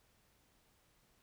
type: silence
effects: pink hiss -72 dBFS RMS until 1.22 s